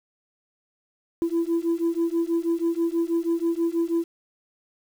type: beating tone pair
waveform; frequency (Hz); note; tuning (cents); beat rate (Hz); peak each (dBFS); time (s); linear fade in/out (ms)
sine; 332.2 / 338.4; E4 / E4; +13 / +45; 6.2; -23; 1.22-4.04; 0
effects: tanh soft clip ceiling -17 dBFS + 8-bit